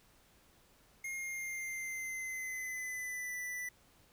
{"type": "tone with pitch glide", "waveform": "square", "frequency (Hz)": [2136, 1981.5], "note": ["C7", "B6"], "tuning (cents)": [35, 5], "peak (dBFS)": -39, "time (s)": [1.04, 3.69], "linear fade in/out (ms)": 5, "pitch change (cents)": -130, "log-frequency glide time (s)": [1.15, 3.36], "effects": ["pink hiss -66 dBFS RMS until 4.12 s"]}